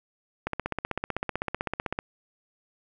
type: click train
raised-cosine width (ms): 0.5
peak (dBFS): -13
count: 25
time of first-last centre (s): 0.47-1.989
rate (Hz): 15.8
effects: none

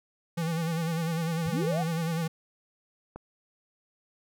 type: tone with vibrato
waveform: square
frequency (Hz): 164.81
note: E3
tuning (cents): 0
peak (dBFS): -28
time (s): 0.37-2.28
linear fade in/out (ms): 10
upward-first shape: sine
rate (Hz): 10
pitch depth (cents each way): 63
type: linear sweep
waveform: sine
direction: up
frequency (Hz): 52.2 to 826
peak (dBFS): -29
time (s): 1.45-1.86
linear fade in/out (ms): 50
type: click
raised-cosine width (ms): 1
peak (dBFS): -26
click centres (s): 3.16
effects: none

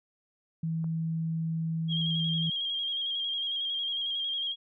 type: tone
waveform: sine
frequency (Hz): 162.6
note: E3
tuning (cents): -23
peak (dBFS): -28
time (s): 0.63-2.5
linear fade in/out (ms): 5
type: click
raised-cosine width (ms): 1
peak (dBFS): -35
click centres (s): 0.843
type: tone with vibrato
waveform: sine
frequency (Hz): 3244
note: G#7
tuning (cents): -41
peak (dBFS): -29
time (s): 1.88-4.56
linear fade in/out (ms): 50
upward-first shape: square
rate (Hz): 11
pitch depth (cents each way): 30
effects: none

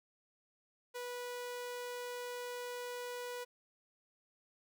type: tone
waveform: sawtooth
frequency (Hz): 490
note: B4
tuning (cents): -14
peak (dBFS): -37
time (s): 0.94-3.45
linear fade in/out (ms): 20
effects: none

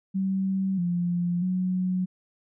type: tone with pitch steps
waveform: sine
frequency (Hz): 191.7 / 174.9 / 183.9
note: G3 / F3 / F#3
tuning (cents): -38 / +3 / -10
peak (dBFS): -23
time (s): 0.14-2.06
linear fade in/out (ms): 20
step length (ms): 640
effects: none

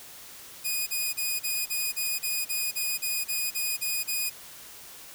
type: tone bursts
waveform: 5% pulse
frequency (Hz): 2477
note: D#7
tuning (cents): -8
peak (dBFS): -17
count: 14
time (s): 0.64-4.302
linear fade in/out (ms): 20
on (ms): 230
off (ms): 34
effects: white hiss -46 dBFS RMS until 5.14 s

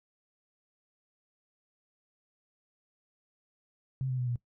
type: tone with pitch steps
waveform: sine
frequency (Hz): 132.1 / 128.27 / 124.54 / 120.93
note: C3 / C3 / B2 / B2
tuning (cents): +17 / -34 / +15 / -36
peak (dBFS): -29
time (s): 4.01-4.358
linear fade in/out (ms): 0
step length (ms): 87
effects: noise-tail reverb RT60 0.1 s tail -19 dB re dry

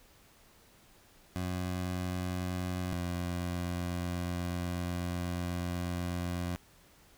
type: tone pair in turn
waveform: 20% pulse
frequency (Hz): 90.8 / 88.16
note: F#2 / F2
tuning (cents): -32 / +17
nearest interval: minor second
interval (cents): 51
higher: first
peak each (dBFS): -28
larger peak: neither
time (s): 1.36-2.93 / 2.93-6.56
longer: second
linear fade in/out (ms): 0
effects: pink hiss -61 dBFS RMS until 7.17 s

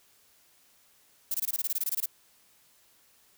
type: noise bursts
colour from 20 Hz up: violet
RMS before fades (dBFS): -29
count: 14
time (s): 1.31-2.059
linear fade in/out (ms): 5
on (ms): 34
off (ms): 21
effects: white hiss -63 dBFS RMS until 3.37 s

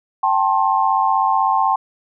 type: tone cluster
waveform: sine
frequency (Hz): 780 / 876 / 1064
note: G5 / A5 / C6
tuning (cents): -9 / -8 / +29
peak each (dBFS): -18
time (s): 0.23-1.76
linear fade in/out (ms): 5
effects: none

